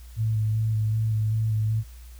sine tone with vibrato, 109.5 Hz, A2, 8 cents flat, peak -21 dBFS, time 0.16-1.84 s, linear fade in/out 50 ms, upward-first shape square, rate 2.6 Hz, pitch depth 18 cents each way, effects added 60 Hz sine -41 dBFS peak until 2.19 s + white hiss -55 dBFS RMS until 2.19 s

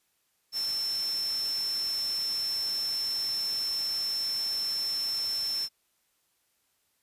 sine tone in noise, 5350 Hz, E8, 25 cents sharp, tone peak -28 dBFS, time 0.52-5.69 s, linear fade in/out 50 ms, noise white, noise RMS -42 dBFS, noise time 0.52-5.69 s, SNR +11 dB, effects white hiss -73 dBFS RMS until 7.02 s + resampled to 32000 Hz

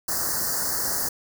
white band-stop noise, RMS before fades -26 dBFS, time 0.08-1.09 s, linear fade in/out 5 ms, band 1900 to 4400 Hz, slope 96 dB/octave, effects none

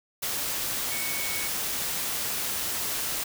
sine tone in noise, 2224 Hz, C#7, 5 cents sharp, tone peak -35 dBFS, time 0.91-1.48 s, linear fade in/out 10 ms, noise white, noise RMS -30 dBFS, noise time 0.22-3.24 s, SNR -8 dB, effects none

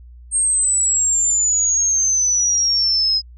sine exponential sweep, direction down, 8600 to 5060 Hz, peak -14 dBFS, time 0.31-3.22 s, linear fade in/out 50 ms, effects added 60 Hz sine -38 dBFS peak until 3.37 s

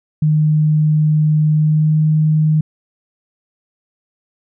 sine tone with pitch glide, 153.3 to 154.9 Hz, D#3 to D#3, -25 to -7 cents, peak -10 dBFS, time 0.22-2.61 s, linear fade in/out 5 ms, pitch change +18 cents, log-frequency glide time 1.54-1.96 s, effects none

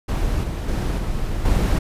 brown noise with level steps, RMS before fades -21 / -25 / -21 / -24 / -17 dBFS, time 0.08-1.79 s, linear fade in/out 10 ms, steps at 0.43 / 0.68 / 0.98 / 1.45 s, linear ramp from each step 5 ms, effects resampled to 32000 Hz

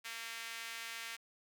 sawtooth tone with high-pass filter, 228.7 Hz, A#3, 33 cents flat, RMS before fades -45 dBFS, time 0.04-1.17 s, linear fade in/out 20 ms, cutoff 2000 Hz, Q 1.4, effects none

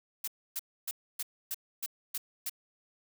blue noise bursts, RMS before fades -35 dBFS, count 8, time 0.24-2.496 s, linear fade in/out 5 ms, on 37 ms, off 280 ms, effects none

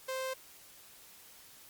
sawtooth tone, 523 Hz, C5, 1 cent flat, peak -31 dBFS, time 0.08-0.34 s, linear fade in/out 10 ms, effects white hiss -56 dBFS RMS until 1.69 s + Opus 48 kbps

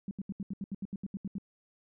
sine tone bursts, 196 Hz, G3, in tune, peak -33 dBFS, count 13, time 0.08-1.383 s, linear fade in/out 2 ms, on 31 ms, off 75 ms, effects none

